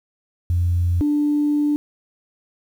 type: tone pair in turn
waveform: sine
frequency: 87.31 / 294.6 Hz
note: F2 / D4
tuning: 0 / +6 cents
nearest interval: octave + major sixth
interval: 2106 cents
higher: second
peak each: -15 dBFS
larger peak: neither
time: 0.5-1.01 / 1.01-1.76 s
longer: second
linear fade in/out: 0 ms
effects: tanh soft clip ceiling -11 dBFS + 8-bit